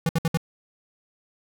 square tone bursts, 164 Hz, E3, 9 cents flat, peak -20 dBFS, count 4, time 0.06-0.373 s, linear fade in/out 2 ms, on 31 ms, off 63 ms, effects none

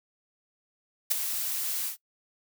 blue noise with ADSR envelope, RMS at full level -22 dBFS, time 1.1-1.97 s, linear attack 16 ms, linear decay 11 ms, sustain -9 dB, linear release 110 ms, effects noise-tail reverb RT60 0.1 s tail -21 dB re dry

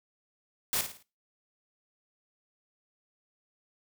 white noise with echo, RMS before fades -29 dBFS, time 0.73-0.81 s, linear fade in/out 0 ms, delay 54 ms, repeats 4, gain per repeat -8 dB, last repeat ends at 1.026 s, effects noise-tail reverb RT60 0.3 s tail -20 dB re dry

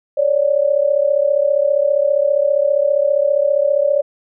sine tone pair together, 554 / 589 Hz, C#5 / D5, -1 / +5 cents, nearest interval minor second, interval 106 cents, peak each -15 dBFS, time 0.17-4.02 s, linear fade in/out 10 ms, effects none

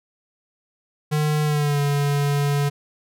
square tone with pitch glide, 151.3 to 143.22 Hz, D#3 to D3, -48 to -43 cents, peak -19 dBFS, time 1.11-2.7 s, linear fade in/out 20 ms, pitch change -95 cents, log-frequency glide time 1.44-1.8 s, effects none

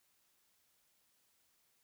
silence, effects white hiss -75 dBFS RMS until 1.83 s

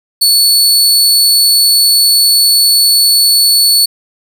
sawtooth tone, 4435 Hz, C#8, in tune, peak -3 dBFS, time 0.21-3.86 s, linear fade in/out 10 ms, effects none

